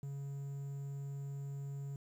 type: tone with quantisation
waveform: triangle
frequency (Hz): 139.7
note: C#3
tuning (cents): +14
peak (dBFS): -38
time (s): 0.03-1.96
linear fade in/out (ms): 2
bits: 11
effects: none